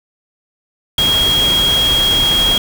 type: tone in noise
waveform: sine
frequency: 3273 Hz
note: G#7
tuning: 26 cents flat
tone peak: -11 dBFS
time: 0.98-2.58 s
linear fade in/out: 2 ms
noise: pink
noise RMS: -20 dBFS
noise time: 0.98-2.58 s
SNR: +6 dB
effects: none